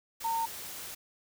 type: tone in noise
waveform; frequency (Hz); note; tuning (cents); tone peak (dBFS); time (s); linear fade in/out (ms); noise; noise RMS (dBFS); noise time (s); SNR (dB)
sine; 913; A#5; -36; -28; 0.24-0.46; 10; white; -42; 0.2-0.95; +11
effects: none